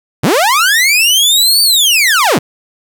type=linear two-way sweep; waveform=sawtooth; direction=up then down; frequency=94 to 4611 to 95.4 Hz; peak=-4 dBFS; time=0.23-2.39 s; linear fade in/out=10 ms; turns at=1.62 s; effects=7-bit